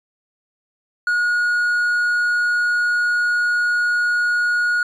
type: tone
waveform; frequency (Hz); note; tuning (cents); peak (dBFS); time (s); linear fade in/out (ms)
triangle; 1446; F#6; -40; -14; 1.07-4.83; 2
effects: resampled to 22050 Hz